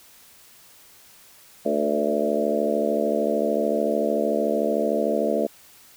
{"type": "harmonic tone with a mistuned harmonic", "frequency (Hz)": 73.42, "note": "D2", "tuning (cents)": 0, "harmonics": [3, 4, 5, 6, 7, 8, 9], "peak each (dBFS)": [-28, -29, -30, -27, -29, -26, -27], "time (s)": [1.65, 5.47], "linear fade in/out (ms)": 10, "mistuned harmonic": 7, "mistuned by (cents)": -25, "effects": ["white hiss -51 dBFS RMS until 5.96 s"]}